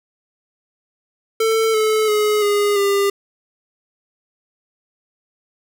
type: tone with pitch steps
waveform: square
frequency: 445.8 / 433.9 / 422.2 / 410.9 / 399.9 Hz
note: A4 / A4 / G#4 / G#4 / G4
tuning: +23 / -24 / +29 / -18 / +35 cents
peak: -15 dBFS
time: 1.4-3.1 s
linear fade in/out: 5 ms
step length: 340 ms
effects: none